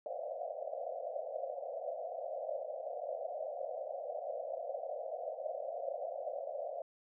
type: band-pass noise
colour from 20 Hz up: white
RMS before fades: -41 dBFS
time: 0.06-6.82 s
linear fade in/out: 2 ms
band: 510 to 710 Hz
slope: 96 dB/octave
effects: none